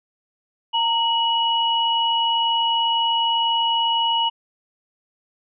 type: tone pair together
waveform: sine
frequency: 922 / 2921 Hz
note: A#5 / F#7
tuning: -19 / -23 cents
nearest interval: octave + minor sixth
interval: 1996 cents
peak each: -20 dBFS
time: 0.73-4.3 s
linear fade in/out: 20 ms
effects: none